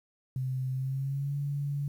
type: tone with pitch glide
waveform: sine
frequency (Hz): 130 to 142.59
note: C3 to C#3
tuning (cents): -11 to +49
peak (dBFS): -29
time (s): 0.36-1.88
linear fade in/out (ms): 2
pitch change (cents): +160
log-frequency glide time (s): 0.71-1.36
effects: 10-bit